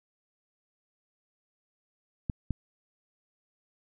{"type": "clicks", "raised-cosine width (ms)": 5, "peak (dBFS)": -17, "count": 2, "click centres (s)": [2.298, 2.507], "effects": []}